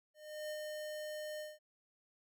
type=tone with ADSR envelope; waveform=square; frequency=609 Hz; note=D#5; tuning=37 cents flat; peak=-40 dBFS; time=0.14-1.59 s; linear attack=360 ms; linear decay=66 ms; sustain=-2 dB; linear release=190 ms; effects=none